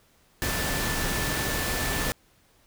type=tone in noise; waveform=sine; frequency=1759 Hz; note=A6; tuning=1 cent flat; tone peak=-34 dBFS; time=0.42-2.12 s; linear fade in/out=0 ms; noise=pink; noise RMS=-28 dBFS; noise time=0.42-2.12 s; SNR=-9 dB; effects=pink hiss -62 dBFS RMS until 2.66 s